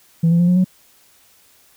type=tone with pitch steps; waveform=sine; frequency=165.6 / 170.16 / 174.84 / 179.65 / 184.6 Hz; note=E3 / F3 / F3 / F3 / F#3; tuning=+8 / -45 / +2 / +49 / -4 cents; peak=-9 dBFS; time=0.23-0.645 s; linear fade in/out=10 ms; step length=83 ms; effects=tanh soft clip ceiling -9 dBFS + white hiss -53 dBFS RMS until 1.76 s